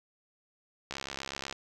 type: click train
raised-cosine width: 0.2 ms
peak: -19 dBFS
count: 43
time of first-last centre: 0.91-1.526 s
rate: 68.2 Hz
effects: none